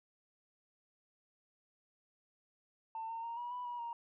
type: tone with pitch steps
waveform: sine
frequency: 896 / 912 / 929 / 964 / 987 / 966 / 937 Hz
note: A5 / A#5 / A#5 / B5 / B5 / B5 / A#5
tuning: +31 / -38 / -6 / -42 / -1 / -39 / +9 cents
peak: -38 dBFS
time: 2.95-3.93 s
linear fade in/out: 2 ms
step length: 140 ms
effects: tanh soft clip ceiling -35 dBFS